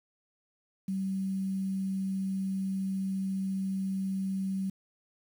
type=tone with quantisation; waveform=sine; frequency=191.8 Hz; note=G3; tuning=37 cents flat; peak=-29 dBFS; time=0.88-4.7 s; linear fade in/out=5 ms; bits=9; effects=none